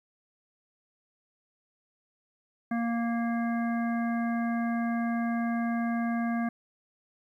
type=harmonic tone; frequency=233.1 Hz; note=A#3; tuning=in tune; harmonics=1 / 3 / 5 / 7 / 9; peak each=-27 / -35 / -41 / -40 / -45 dBFS; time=2.71-6.49 s; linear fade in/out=5 ms; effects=11-bit